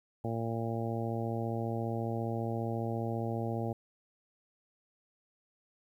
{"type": "harmonic tone", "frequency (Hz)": 114.7, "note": "A#2", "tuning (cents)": -28, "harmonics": [1, 2, 3, 4, 5, 6, 7], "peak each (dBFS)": [-35, -38, -40, -41, -42, -43, -43], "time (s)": [0.24, 3.73], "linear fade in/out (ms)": 5, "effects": ["11-bit"]}